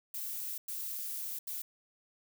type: noise bursts at uneven times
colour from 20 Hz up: violet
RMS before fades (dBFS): -39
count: 3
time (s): 0.14-0.58 / 0.68-1.39 / 1.47-1.62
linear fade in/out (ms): 5
effects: none